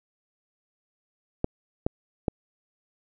clicks, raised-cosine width 2 ms, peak -10 dBFS, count 3, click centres 1.444 / 1.865 / 2.282 s, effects none

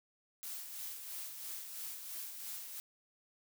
blue noise with tremolo, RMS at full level -43 dBFS, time 0.43-2.8 s, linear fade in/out 0 ms, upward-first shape sine, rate 3 Hz, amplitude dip 45%, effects none

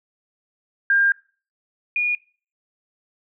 sine tone pair in turn, 1603 / 2441 Hz, G6 / D#7, +38 / -34 cents, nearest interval perfect fifth, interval 728 cents, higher second, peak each -14 / -18 dBFS, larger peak first, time 0.9-1.12 / 1.96-2.15 s, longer first, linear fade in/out 2 ms, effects noise-tail reverb RT60 0.4 s tail -23 dB re dry

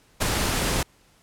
pink noise with ADSR envelope, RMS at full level -20 dBFS, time 0.2-0.83 s, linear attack 24 ms, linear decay 9 ms, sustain -4 dB, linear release 4 ms, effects pink hiss -59 dBFS RMS until 1.22 s + low-pass 12000 Hz 12 dB/octave

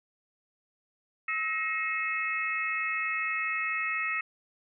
harmonic tone with a mistuned harmonic, 432 Hz, A4, 32 cents flat, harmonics 3 / 4 / 5 / 6, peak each -35 / -33 / -33 / -34 dBFS, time 1.28-4.21 s, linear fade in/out 5 ms, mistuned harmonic 4, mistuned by +150 cents, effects none

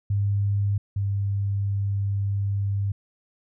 sine tone pair in turn, 100.8 / 99.76 Hz, G2 / G2, +49 / +31 cents, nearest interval unison, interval 18 cents, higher first, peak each -20 / -22 dBFS, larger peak first, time 0.1-0.78 / 0.96-2.92 s, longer second, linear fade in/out 5 ms, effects none

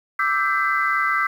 sine chord, E minor seventh, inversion third, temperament equal with one note detuned, 1174.7 / 1318.5 / 1568 / 2021 Hz, D6 / E6 / G6 / B6, 0 / 0 / 0 / +39 cents, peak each -23 dBFS, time 0.19-1.27 s, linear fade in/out 5 ms, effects tanh soft clip ceiling -8 dBFS + 8-bit

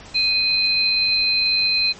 sine tone pair together, 2489 / 4101 Hz, D#7 / C8, 0 / -36 cents, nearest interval major sixth, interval 864 cents, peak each -21 / -17 dBFS, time 0.14-1.93 s, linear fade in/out 20 ms, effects pink hiss -41 dBFS RMS until 1.99 s + MP3 32 kbps

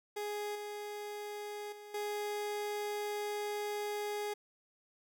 30% pulse tone with level steps, 415.3 Hz, G#4, in tune, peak -34 / -38 / -46 / -33 dBFS, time 0.16-4.34 s, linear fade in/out 10 ms, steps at 0.55 / 1.72 / 1.94 s, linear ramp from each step 5 ms, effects none

